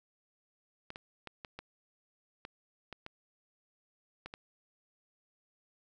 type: clicks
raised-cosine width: 0.3 ms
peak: -27 dBFS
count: 10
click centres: 0.904 / 0.959 / 1.273 / 1.448 / 1.59 / 2.451 / 2.927 / 3.064 / 4.26 / 4.339 s
effects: none